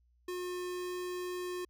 square tone, 359.9 Hz, F#4, 48 cents flat, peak -37 dBFS, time 0.28-1.65 s, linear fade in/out 5 ms, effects added 60 Hz sine -66 dBFS peak until 1.69 s

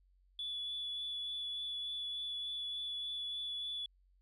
sine tone with vibrato, 3436 Hz, A7, 42 cents flat, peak -37 dBFS, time 0.39-3.86 s, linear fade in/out 2 ms, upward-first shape triangle, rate 3.4 Hz, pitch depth 12 cents each way, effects tanh soft clip ceiling -33 dBFS + added 46 Hz sine -66 dBFS peak until 4.21 s

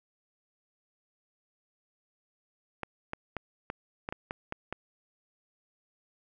clicks, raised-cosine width 0.5 ms, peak -19 dBFS, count 9, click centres 2.833 / 3.134 / 3.367 / 3.701 / 4.089 / 4.125 / 4.309 / 4.524 / 4.726 s, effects none

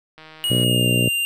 click train, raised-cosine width 0.3 ms, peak -26 dBFS, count 73, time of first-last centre 0.18-0.639 s, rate 157 Hz
square tone with pitch glide, 2892 to 2790 Hz, F#7 to F7, -40 to -2 cents, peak -20 dBFS, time 0.44-1.25 s, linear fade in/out 0 ms, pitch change -62 cents, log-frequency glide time 0.59-0.88 s
harmonic tone, 60.8 Hz, B1, 26 cents flat, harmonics 2 / 3 / 4 / 5 / 6 / 7 / 8 / 9 / 10, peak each -20 / -24 / -26 / -28 / -30 / -31 / -32 / -33 / -34 dBFS, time 0.5-1.09 s, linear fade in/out 5 ms
effects none

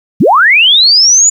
sine linear sweep, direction up, 116.54 to 7040 Hz, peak -3 dBFS, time 0.2-1.3 s, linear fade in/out 10 ms, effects 7-bit

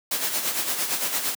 white noise with tremolo, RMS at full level -24 dBFS, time 0.11-1.35 s, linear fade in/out 5 ms, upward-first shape sine, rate 8.8 Hz, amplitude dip 55%, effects high-pass 200 Hz 12 dB/octave

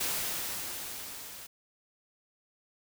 white noise with level ramp, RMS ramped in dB -31 to -46 dBFS, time 0-1.47 s, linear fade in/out 10 ms, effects none

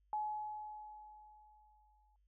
sine tone with exponential decay, 849 Hz, G#5, 38 cents sharp, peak -34 dBFS, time 0.13-2.16 s, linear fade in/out 1 ms, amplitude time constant 440 ms, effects added 50 Hz sine -70 dBFS peak until 2.27 s

